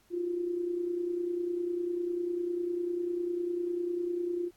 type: tone with amplitude modulation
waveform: sine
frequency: 350.1 Hz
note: F4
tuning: 4 cents sharp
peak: -27 dBFS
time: 0.1-4.51 s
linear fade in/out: 50 ms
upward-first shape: sine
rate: 30 Hz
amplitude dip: 55%
effects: pink hiss -66 dBFS RMS until 4.56 s + AAC 64 kbps